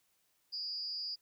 sine tone with amplitude modulation, 4867 Hz, D#8, 39 cents flat, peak -33 dBFS, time 0.52-1.16 s, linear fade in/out 20 ms, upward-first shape sine, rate 257 Hz, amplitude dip 85%, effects white hiss -75 dBFS RMS until 1.21 s

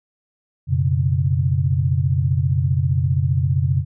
sine chord, F# suspended fourth, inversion none, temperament equal with one note detuned, 90.65 / 123.47 / 138.59 Hz, F#2 / B2 / C#3, -35 / 0 / 0 cents, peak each -20 / -21 / -19 dBFS, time 0.67-3.85 s, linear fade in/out 50 ms, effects none

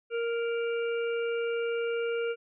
harmonic tone, 466.2 Hz, A#4, in tune, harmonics 1 / 3 / 5 / 6, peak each -28 / -38 / -42 / -44 dBFS, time 0.1-2.36 s, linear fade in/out 50 ms, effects none

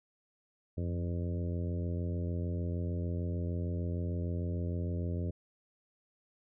harmonic tone with a mistuned harmonic, 86.6 Hz, F2, 14 cents flat, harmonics 1 / 2 / 3 / 4 / 5 / 6 / 7, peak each -33 / -39 / -43 / -45 / -47 / -49 / -50 dBFS, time 0.77-5.31 s, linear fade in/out 10 ms, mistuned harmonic 1, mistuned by +50 cents, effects none

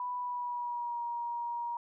sine tone with pitch glide, 987.8 to 947.6 Hz, B5 to A#5, 0 to +28 cents, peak -33 dBFS, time 0-1.77 s, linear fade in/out 2 ms, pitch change -72 cents, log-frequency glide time 0.16-1.02 s, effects none

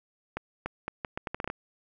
accelerating click train, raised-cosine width 0.5 ms, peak -17 dBFS, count 11, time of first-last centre 0.37-1.501 s, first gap 290 ms, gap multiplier 0.76, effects none

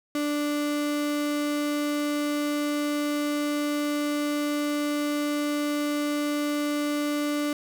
35% pulse tone, 293.7 Hz, D4, in tune, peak -23 dBFS, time 0.15-7.53 s, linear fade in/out 2 ms, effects none

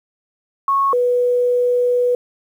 sine tone pair in turn, 1100 / 491.1 Hz, C#6 / B4, -14 / -10 cents, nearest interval octave + major second, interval 1396 cents, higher first, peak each -13 dBFS, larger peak neither, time 0.68-0.93 / 0.93-2.15 s, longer second, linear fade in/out 2 ms, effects 8-bit

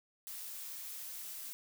blue noise, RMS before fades -45 dBFS, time 0.27-1.53 s, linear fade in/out 0 ms, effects none

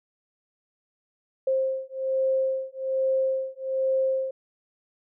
sine beating tone pair, 528 / 529.2 Hz, C5 / C5, +16 / +20 cents, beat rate 1.2 Hz, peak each -26 dBFS, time 1.47-4.31 s, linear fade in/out 5 ms, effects none

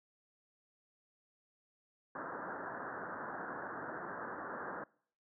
white low-pass noise, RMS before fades -43 dBFS, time 2.15-4.84 s, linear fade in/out 5 ms, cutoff 1700 Hz, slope 96 dB/octave, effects noise-tail reverb RT60 0.6 s tail -25 dB re dry + high-pass 200 Hz 12 dB/octave

